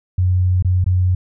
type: tone with dropouts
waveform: sine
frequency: 91.3 Hz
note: F#2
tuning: 23 cents flat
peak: -12 dBFS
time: 0.18-1.15 s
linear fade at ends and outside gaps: 5 ms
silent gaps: 0.625-0.647 / 0.843-0.862 s
effects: none

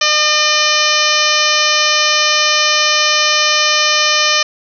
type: harmonic tone with a mistuned harmonic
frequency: 605 Hz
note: D#5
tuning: 49 cents flat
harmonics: 1 / 2 / 3 / 4 / 5 / 6 / 7 / 8 / 9 / 10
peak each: -22 / -18 / -19 / -18 / -18 / -23 / -20 / -22 / -19 / -20 dBFS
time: 0.01-4.43 s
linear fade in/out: 5 ms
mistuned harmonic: 7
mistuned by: -23 cents
effects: none

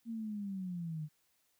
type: linear sweep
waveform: sine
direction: down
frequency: 233.1 to 148.5 Hz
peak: -37 dBFS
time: 0.05-1.09 s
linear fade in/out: 50 ms
effects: white hiss -75 dBFS RMS until 1.59 s

